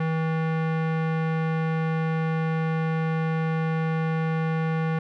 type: tone with low-pass filter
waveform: square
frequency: 160.8 Hz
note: E3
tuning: 43 cents flat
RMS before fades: -25 dBFS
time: 0-4.99 s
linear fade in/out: 5 ms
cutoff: 1900 Hz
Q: 1.3
effects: none

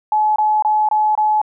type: tone bursts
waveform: sine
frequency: 854 Hz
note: G#5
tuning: 48 cents sharp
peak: -12 dBFS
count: 5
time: 0.12-1.416 s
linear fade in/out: 2 ms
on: 240 ms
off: 24 ms
effects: none

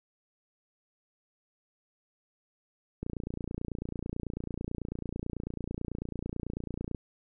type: click train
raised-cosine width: 3 ms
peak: -22 dBFS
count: 115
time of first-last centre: 3.03-6.948 s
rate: 29.1 Hz
effects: none

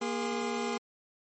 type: tone cluster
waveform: 25% pulse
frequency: 235.5 / 409.3 / 1044 Hz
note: A#3 / G#4 / C6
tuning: +18 / -25 / -4 cents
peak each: -30 / -30 / -37 dBFS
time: 0.01-0.78 s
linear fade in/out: 10 ms
effects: MP3 32 kbps

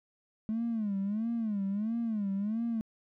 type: tone with vibrato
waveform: triangle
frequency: 213.5 Hz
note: G#3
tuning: 48 cents sharp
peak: -26 dBFS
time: 0.49-2.81 s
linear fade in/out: 0 ms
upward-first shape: sine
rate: 1.5 Hz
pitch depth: 160 cents each way
effects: tanh soft clip ceiling -26 dBFS

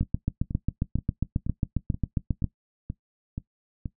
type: two click trains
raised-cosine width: 5 ms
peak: -19 / -12 dBFS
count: 9 / 19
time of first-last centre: 0.03-3.858 / 0.01-2.442 s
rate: 2.09 / 7.4 Hz
effects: noise-tail reverb RT60 0.1 s tail -17 dB re dry

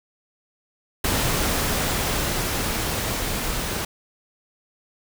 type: noise with level ramp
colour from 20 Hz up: pink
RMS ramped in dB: -22 to -27 dBFS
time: 1.04-3.85 s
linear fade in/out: 5 ms
effects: none

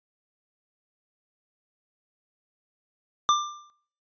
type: tone with exponential decay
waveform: square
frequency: 1188 Hz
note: D6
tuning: 20 cents sharp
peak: -16 dBFS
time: 3.29-3.7 s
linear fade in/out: 0 ms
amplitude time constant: 87 ms
effects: noise-tail reverb RT60 0.6 s tail -21 dB re dry + resampled to 16000 Hz

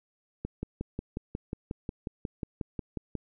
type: click train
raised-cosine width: 3 ms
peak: -20 dBFS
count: 16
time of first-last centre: 0.45-3.153 s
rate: 5.55 Hz
effects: none

